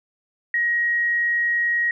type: tone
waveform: sine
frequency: 1891 Hz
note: A#6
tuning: 24 cents sharp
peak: -18 dBFS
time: 0.54-1.91 s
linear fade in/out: 2 ms
effects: none